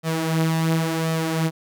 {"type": "tone with flanger", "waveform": "sawtooth", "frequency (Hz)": 162, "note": "E3", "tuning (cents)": -30, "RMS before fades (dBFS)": -22, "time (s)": [0.03, 1.51], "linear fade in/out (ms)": 50, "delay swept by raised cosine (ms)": [1.6, 7.3], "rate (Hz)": 0.93, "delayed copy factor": 0.55, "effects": []}